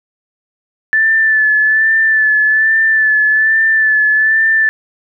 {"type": "tone with vibrato", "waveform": "sine", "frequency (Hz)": 1751, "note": "A6", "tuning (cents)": -9, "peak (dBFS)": -8, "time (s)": [0.93, 4.69], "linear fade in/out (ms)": 0, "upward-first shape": "sine", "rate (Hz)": 1.2, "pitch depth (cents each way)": 32, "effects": []}